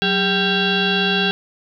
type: tone with frequency modulation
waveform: sine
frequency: 1579 Hz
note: G6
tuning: 12 cents sharp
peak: -15 dBFS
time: 0.02-1.31 s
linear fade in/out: 0 ms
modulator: 588 Hz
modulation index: 3.9
effects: none